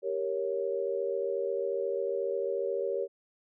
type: chord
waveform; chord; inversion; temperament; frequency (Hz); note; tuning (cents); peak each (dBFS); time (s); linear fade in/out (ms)
sine; G diminished; none; equal; 392 / 466.2 / 554.4; G4 / Bb4 / Db5; 0 / 0 / 0; -33; 0.02-3.08; 50
effects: none